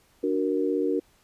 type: chord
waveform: sine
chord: D augmented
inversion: none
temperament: equal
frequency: 293.7 / 370 / 466.2 Hz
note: D4 / F#4 / A#4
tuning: 0 / 0 / 0 cents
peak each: -27 dBFS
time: 0.23-1 s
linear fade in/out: 10 ms
effects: pink hiss -62 dBFS RMS until 1.23 s + resampled to 32000 Hz